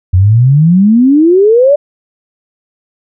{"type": "exponential sweep", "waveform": "sine", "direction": "up", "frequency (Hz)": [87.5, 596], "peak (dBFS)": -3, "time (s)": [0.13, 1.76], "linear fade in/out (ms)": 10, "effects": []}